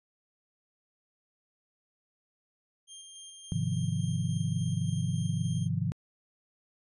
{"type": "tone with tremolo", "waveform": "15% pulse", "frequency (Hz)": 3194, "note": "G7", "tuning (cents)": 32, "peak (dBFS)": -37, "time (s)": [2.87, 5.69], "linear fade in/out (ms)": 50, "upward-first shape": "square", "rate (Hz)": 3.5, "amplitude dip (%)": 25}
{"type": "chord", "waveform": "sine", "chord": "F minor seventh", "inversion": "first", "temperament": "equal", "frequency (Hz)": [103.83, 130.81, 155.56, 174.61], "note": ["Ab2", "C3", "Eb3", "F3"], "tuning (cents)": [0, 0, 0, 0], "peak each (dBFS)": -33, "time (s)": [3.52, 5.92], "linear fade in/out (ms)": 0}
{"effects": ["resampled to 24000 Hz"]}